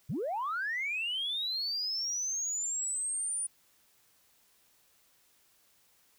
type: linear sweep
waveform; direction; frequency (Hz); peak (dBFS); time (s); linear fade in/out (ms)
sine; up; 98.2 to 9500; -30; 0.09-3.47; 10
effects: tanh soft clip ceiling -27 dBFS + white hiss -67 dBFS RMS until 6.18 s